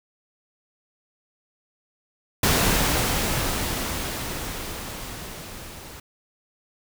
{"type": "noise with level ramp", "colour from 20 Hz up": "pink", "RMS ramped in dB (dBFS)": [-19, -41], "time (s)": [2.43, 6], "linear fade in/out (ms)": 5, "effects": []}